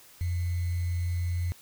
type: tone with sample-and-hold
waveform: sine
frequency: 87.31 Hz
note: F2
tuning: in tune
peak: -26 dBFS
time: 0.21-1.52 s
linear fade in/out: 0 ms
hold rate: 2100 Hz
effects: white hiss -54 dBFS RMS until 1.61 s